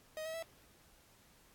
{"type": "tone with pitch steps", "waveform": "45% pulse", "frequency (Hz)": [626, 641.4, 657.1], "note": ["D#5", "E5", "E5"], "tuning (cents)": [10, -48, -6], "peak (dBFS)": -40, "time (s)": [0.17, 0.425], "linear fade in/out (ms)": 0, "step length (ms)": 85, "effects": ["pink hiss -65 dBFS RMS until 1.54 s", "AAC 64 kbps"]}